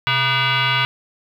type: tone with frequency modulation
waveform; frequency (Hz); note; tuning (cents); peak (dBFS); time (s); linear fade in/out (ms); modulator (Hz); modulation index
sine; 672; E5; +33; -15; 0.07-0.85; 0; 544; 5.3
effects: 8-bit